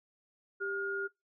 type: tone pair together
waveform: sine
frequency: 394.2 / 1424.4 Hz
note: G4 / F6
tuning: +10 / +34 cents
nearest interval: octave + minor seventh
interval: 2224 cents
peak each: -37 / -34 dBFS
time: 0.6-1.08 s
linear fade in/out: 20 ms
effects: noise-tail reverb RT60 0.2 s tail -25 dB re dry